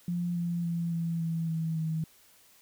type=tone with pitch steps; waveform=sine; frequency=174.61 / 172.01 / 169.44 / 166.92 / 164.43 / 161.98 / 159.56 Hz; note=F3 / F3 / E3 / E3 / E3 / E3 / D#3; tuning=0 / -26 / +48 / +22 / -4 / -30 / +44 cents; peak=-28 dBFS; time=0.08-2.04 s; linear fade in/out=2 ms; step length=280 ms; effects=white hiss -60 dBFS RMS until 2.61 s